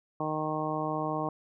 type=harmonic tone; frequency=154.7 Hz; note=D#3; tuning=10 cents flat; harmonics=1 / 2 / 3 / 4 / 5 / 6 / 7; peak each=-37 / -35 / -38 / -36 / -36 / -39 / -36 dBFS; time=0.2-1.29 s; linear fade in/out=2 ms; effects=none